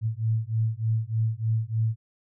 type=beating tone pair; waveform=sine; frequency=110 / 113.3 Hz; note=A2 / A#2; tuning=0 / -49 cents; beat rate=3.3 Hz; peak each=-26 dBFS; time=0.01-1.96 s; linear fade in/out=50 ms; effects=none